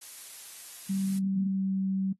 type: noise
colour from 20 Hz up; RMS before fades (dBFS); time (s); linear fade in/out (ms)
blue; -43; 0.01-1.19; 10
type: tone with pitch glide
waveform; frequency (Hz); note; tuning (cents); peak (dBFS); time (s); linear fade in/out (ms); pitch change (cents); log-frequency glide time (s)
sine; 193.2 to 191.87; G3 to G3; -25 to -37; -26; 0.89-2.13; 10; -12; 1.16-1.82
effects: noise-tail reverb RT60 0.1 s tail -18 dB re dry + AAC 32 kbps